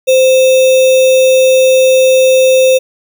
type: tone with sample-and-hold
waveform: sine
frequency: 520 Hz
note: C5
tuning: 11 cents flat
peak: -4 dBFS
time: 0.07-2.79 s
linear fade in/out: 20 ms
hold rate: 3150 Hz
effects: none